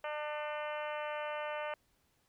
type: harmonic tone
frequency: 299.9 Hz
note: D4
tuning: 36 cents sharp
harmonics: 2 / 3 / 4 / 5 / 6 / 7 / 8 / 9 / 10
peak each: -39 / -43 / -45 / -47 / -49 / -50 / -51 / -52 / -53 dBFS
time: 0.04-1.74 s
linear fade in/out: 2 ms
effects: pink hiss -74 dBFS RMS until 2.28 s